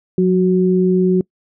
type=tone pair together; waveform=sine; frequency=182.03 / 370 Hz; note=F#3 / F#4; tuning=-28 / 0 cents; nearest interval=octave; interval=1228 cents; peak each=-13 / -14 dBFS; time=0.18-1.21 s; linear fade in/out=2 ms; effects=noise-tail reverb RT60 0.1 s tail -25 dB re dry